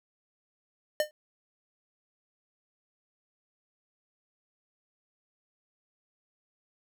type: tone with exponential decay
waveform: square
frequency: 605 Hz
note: D#5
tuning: 49 cents flat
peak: -21 dBFS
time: 1-1.11 s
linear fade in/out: 1 ms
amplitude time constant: 23 ms
effects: none